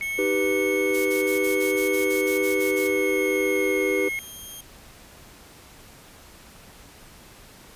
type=tone with pitch glide; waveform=sine; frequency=2204 to 2167 Hz; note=C#7 to C#7; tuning=-11 to -40 cents; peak=-26 dBFS; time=0.01-4.19 s; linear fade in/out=0 ms; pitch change=-29 cents; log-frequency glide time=2.46-3.8 s
type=tone with tremolo; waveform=5% pulse; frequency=3210 Hz; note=G7; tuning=40 cents sharp; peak=-27 dBFS; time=0.02-4.61 s; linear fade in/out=5 ms; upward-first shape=sine; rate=0.67 Hz; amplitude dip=25%
type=chord; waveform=triangle; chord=Eb augmented; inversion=none; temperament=equal; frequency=311.1 / 392 / 493.9 Hz; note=Eb4 / G4 / B4; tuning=0 / 0 / 0 cents; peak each=-26 / -22 / -24 dBFS; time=0.18-4.09 s; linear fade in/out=10 ms
type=noise bursts; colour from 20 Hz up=blue; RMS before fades=-33 dBFS; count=12; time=0.93-2.886 s; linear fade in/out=20 ms; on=130 ms; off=36 ms
effects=pink hiss -48 dBFS RMS until 7.75 s + resampled to 32000 Hz

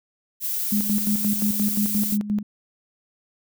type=noise; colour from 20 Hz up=violet; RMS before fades=-26 dBFS; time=0.4-2.18 s; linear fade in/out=50 ms
type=tone with tremolo; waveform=sine; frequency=207.7 Hz; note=G#3; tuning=in tune; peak=-19 dBFS; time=0.72-2.43 s; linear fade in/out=5 ms; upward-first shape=square; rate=5.7 Hz; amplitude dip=70%
effects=none

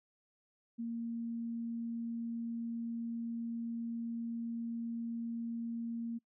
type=tone; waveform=sine; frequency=231.9 Hz; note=A#3; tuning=9 cents flat; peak=-36 dBFS; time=0.78-6.19 s; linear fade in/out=20 ms; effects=noise-tail reverb RT60 0.1 s tail -25 dB re dry

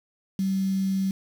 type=tone with quantisation; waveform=sine; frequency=192.2 Hz; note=G3; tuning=34 cents flat; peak=-22 dBFS; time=0.39-1.11 s; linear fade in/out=2 ms; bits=7; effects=none

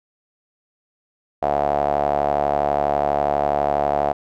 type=tone with band-pass filter; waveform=sawtooth; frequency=72.2 Hz; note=D2; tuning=29 cents flat; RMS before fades=-20 dBFS; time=1.42-4.13 s; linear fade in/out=10 ms; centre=700 Hz; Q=6.2; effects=none

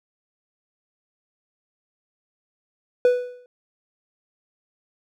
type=tone with exponential decay; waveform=triangle; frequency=493.9 Hz; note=B4; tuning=in tune; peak=-9 dBFS; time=3.05-3.46 s; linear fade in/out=1 ms; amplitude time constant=89 ms; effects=none

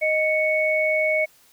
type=tone pair together; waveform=sine; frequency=622.3 / 2218 Hz; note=D#5 / C#7; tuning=0 / 0 cents; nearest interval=octave + minor seventh; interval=2200 cents; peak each=-21 dBFS; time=0.01-1.26 s; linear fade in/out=20 ms; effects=white hiss -56 dBFS RMS until 1.52 s

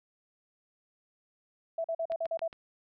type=tone bursts; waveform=sine; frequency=659.3 Hz; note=E5; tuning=in tune; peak=-29 dBFS; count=7; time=1.78-2.479 s; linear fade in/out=5 ms; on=63 ms; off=43 ms
type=click train; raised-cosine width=0.3 ms; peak=-29 dBFS; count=4; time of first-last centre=2.12-2.529 s; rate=7.34 Hz
effects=none

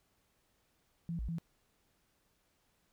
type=tone with pitch steps; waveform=sine; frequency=168.3 / 56.5 / 166.4 Hz; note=E3 / A1 / E3; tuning=+36 / +47 / +17 cents; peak=-35 dBFS; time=1.09-1.384 s; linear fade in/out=0 ms; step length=98 ms; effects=pink hiss -75 dBFS RMS until 2.92 s

